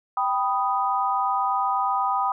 sine chord, G augmented, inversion none, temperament equal, 784 / 987.8 / 1244.5 Hz, G5 / B5 / D#6, 0 / 0 / 0 cents, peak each -25 dBFS, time 0.17-2.32 s, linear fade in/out 2 ms, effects none

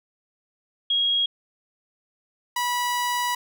sine / sawtooth tone pair in turn, 3287 / 976.7 Hz, G#7 / B5, -19 / -20 cents, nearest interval octave + major sixth, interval 2101 cents, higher first, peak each -19 / -19 dBFS, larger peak neither, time 0.9-1.26 / 2.56-3.35 s, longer second, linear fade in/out 5 ms, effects none

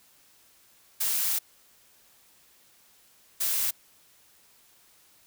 blue noise bursts at uneven times, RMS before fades -27 dBFS, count 2, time 1-1.39 / 3.4-3.71 s, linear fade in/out 10 ms, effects white hiss -60 dBFS RMS until 5.26 s

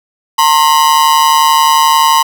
45% pulse ring-modulated tone, 987.8 Hz, B5, in tune, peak -3 dBFS, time 0.38-2.23 s, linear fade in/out 10 ms, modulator 75.7 Hz, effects 7-bit

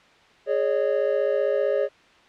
triangle chord, Ab suspended fourth, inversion none, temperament equal with one note detuned, 415.3 / 554.4 / 609.8 Hz, Ab4 / Db5 / Eb5, 0 / 0 / -35 cents, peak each -23 / -21 / -25 dBFS, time 0.46-1.89 s, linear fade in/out 50 ms, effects white hiss -54 dBFS RMS until 2.28 s + low-pass 3000 Hz 12 dB/octave

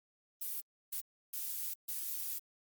violet noise bursts at uneven times, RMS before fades -39 dBFS, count 4, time 0.41-0.61 / 0.92-1.01 / 1.33-1.74 / 1.88-2.39 s, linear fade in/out 10 ms, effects Opus 32 kbps

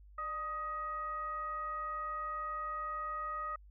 sine tone with frequency modulation, 1251 Hz, D#6, 9 cents sharp, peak -36 dBFS, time 0.18-3.56 s, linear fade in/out 5 ms, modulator 654 Hz, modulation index 0.45, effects added 50 Hz sine -54 dBFS peak until 3.7 s

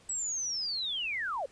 sine linear sweep, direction down, 7902 to 486.3 Hz, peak -31 dBFS, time 0.09-1.46 s, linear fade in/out 5 ms, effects pink hiss -60 dBFS RMS until 1.51 s + resampled to 22050 Hz

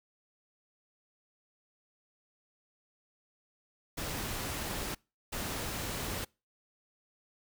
pink noise bursts at uneven times, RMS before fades -37 dBFS, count 2, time 3.97-4.95 / 5.32-6.25 s, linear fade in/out 10 ms, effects noise-tail reverb RT60 0.3 s tail -26 dB re dry

